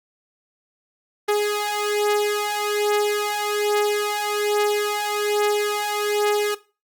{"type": "beating tone pair", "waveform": "sawtooth", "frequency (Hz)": [415.3, 416.5], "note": ["G#4", "G#4"], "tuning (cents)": [0, 5], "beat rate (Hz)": 1.2, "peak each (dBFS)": [-20, -18], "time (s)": [1.28, 6.55], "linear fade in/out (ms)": 10, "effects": ["noise-tail reverb RT60 0.3 s tail -17 dB re dry", "Opus 32 kbps"]}